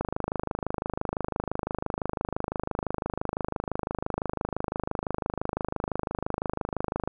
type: click train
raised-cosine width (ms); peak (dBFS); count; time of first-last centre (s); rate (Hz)
1; -14; 184; 0.01-7.076; 25.9
effects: none